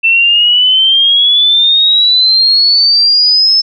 sine exponential sweep, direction up, 2669 to 5274 Hz, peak -5 dBFS, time 0.03-3.62 s, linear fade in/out 20 ms, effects none

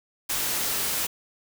white noise, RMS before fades -27 dBFS, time 0.29-1.07 s, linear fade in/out 10 ms, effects none

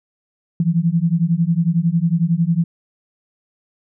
sine beating tone pair, 162.6 / 173.6 Hz, E3 / F3, -23 / -10 cents, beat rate 11 Hz, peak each -17 dBFS, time 0.6-2.64 s, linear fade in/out 2 ms, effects none

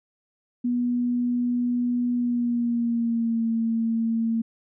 sine tone with pitch glide, 243.6 to 227.3 Hz, B3 to A#3, -24 to -43 cents, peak -21 dBFS, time 0.64-4.42 s, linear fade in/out 10 ms, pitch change -119 cents, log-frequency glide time 2.14-3.47 s, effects none

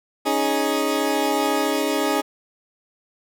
20% pulse chord, C# suspended second, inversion none, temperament equal, 277.2 / 311.1 / 415.3 Hz, C#4 / D#4 / G#4, 0 / 0 / 0 cents, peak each -19 dBFS, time 0.25-2.22 s, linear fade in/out 20 ms, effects none

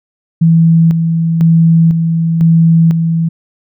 sine tone with tremolo, 164.7 Hz, E3, 1 cent flat, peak -4 dBFS, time 0.41-3.29 s, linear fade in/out 10 ms, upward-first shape square, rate 1 Hz, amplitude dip 45%, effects none

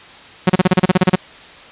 sawtooth tone bursts, 183.7 Hz, F#3, 12 cents flat, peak -4 dBFS, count 12, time 0.47-1.156 s, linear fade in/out 5 ms, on 26 ms, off 34 ms, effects white hiss -39 dBFS RMS until 1.71 s + resampled to 8000 Hz

